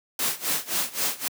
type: noise with tremolo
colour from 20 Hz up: white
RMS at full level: -24 dBFS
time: 0.19-1.28 s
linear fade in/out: 2 ms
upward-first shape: sine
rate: 3.8 Hz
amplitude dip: 90%
effects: high-pass 150 Hz 12 dB/octave